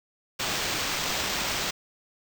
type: noise with sample-and-hold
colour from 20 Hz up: white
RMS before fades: -29 dBFS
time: 0.39-1.71 s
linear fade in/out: 10 ms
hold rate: 11025 Hz
effects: none